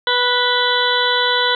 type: harmonic tone with a mistuned harmonic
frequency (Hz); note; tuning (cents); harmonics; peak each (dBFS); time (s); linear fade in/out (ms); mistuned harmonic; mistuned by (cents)
491.7; B4; -8; 1 / 2 / 3 / 4 / 6 / 7 / 8; -22 / -20 / -20 / -25 / -25 / -22 / -21; 0.07-1.55; 2; 6; +56
effects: none